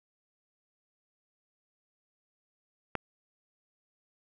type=click; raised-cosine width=0.5 ms; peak=-15 dBFS; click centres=2.953 s; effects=none